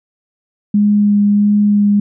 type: tone with vibrato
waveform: sine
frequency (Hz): 205.8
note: G#3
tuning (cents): -16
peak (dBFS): -8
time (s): 0.74-2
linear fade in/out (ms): 5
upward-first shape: sine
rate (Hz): 1.5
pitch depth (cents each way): 11
effects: none